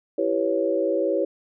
sine chord, C# half-diminished seventh, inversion first, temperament equal with one note detuned, 329.6 / 389.5 / 493.9 / 554.4 Hz, E4 / G4 / B4 / C#5, 0 / -11 / 0 / 0 cents, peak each -26 / -26 / -27 / -24 dBFS, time 0.18-1.25 s, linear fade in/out 5 ms, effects none

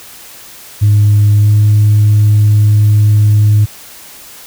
sine tone with pitch glide, 103.83 to 105.16 Hz, G#2 to G#2, 0 to +22 cents, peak -3 dBFS, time 0.81-3.66 s, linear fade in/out 20 ms, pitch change +22 cents, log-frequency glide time 1.39-1.51 s, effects tanh soft clip ceiling -2 dBFS + white hiss -34 dBFS RMS until 4.46 s

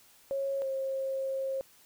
sine tone pair in turn, 548 / 535.8 Hz, C#5 / C5, -20 / +41 cents, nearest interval unison, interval 39 cents, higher first, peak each -29 / -30 dBFS, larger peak first, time 0.31-0.62 / 0.62-1.61 s, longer second, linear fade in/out 0 ms, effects white hiss -60 dBFS RMS until 1.85 s

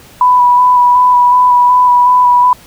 sine tone with vibrato, 987.8 Hz, B5, in tune, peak -4 dBFS, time 0.21-2.53 s, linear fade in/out 2 ms, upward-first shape square, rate 2.7 Hz, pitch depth 14 cents each way, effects pink hiss -39 dBFS RMS until 2.66 s

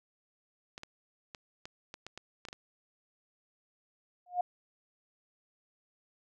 clicks, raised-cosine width 0.2 ms, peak -26 dBFS, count 10, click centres 0.779 / 0.834 / 1.348 / 1.655 / 1.941 / 2.066 / 2.176 / 2.452 / 2.486 / 2.529 s
sine tone with exponential growth, 716 Hz, F5, 43 cents sharp, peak -23 dBFS, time 4.26-4.41 s, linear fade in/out 5 ms, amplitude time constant 31 ms
effects none

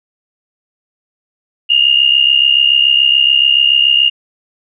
sine tone pair together, 2800 / 2867 Hz, F7 / F7, +4 / +45 cents, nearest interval unison, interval 41 cents, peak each -10 dBFS, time 1.69-4.1 s, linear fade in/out 20 ms, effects none

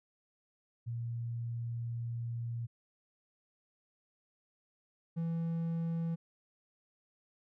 sine / triangle tone pair in turn, 117.4 / 166.03 Hz, A#2 / E3, +13 / +13 cents, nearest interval tritone, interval 600 cents, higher second, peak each -35 / -30 dBFS, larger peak second, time 0.86-2.67 / 5.16-6.16 s, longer first, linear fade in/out 20 ms, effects none

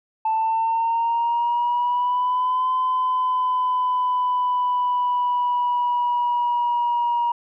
sine linear two-way sweep, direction up then down, 880 to 1021 to 950 Hz, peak -17 dBFS, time 0.25-7.32 s, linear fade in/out 5 ms, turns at 2.7 s, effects tanh soft clip ceiling -15 dBFS

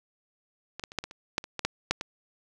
clicks, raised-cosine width 0.2 ms, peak -20 / -17 / -27 / -10 / -20 / -27 / -8 / -23 / -15 / -8 / -6 / -16 dBFS, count 12, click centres 0.796 / 0.838 / 0.919 / 0.987 / 1.04 / 1.111 / 1.381 / 1.441 / 1.593 / 1.65 / 1.91 / 2.011 s, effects none

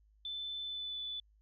sine tone with pitch glide, 3520 to 3482 Hz, A7 to A7, 0 to -19 cents, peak -38 dBFS, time 0.25-1.2 s, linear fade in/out 2 ms, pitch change -19 cents, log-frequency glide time 0.63-0.99 s, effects added 52 Hz sine -64 dBFS peak until 1.41 s

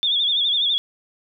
sine tone with vibrato, 3470 Hz, A7, 25 cents flat, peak -17 dBFS, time 0.03-0.78 s, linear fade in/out 0 ms, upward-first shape sine, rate 12 Hz, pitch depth 87 cents each way, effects none

